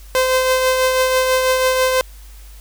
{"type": "tone with tremolo", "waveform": "sawtooth", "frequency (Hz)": 516, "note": "C5", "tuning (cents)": -24, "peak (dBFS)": -8, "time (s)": [0.15, 2.01], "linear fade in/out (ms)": 0, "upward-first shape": "triangle", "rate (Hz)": 6.1, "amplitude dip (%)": 40, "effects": ["added 50 Hz sine -36 dBFS peak until 2.6 s", "white hiss -47 dBFS RMS until 2.6 s"]}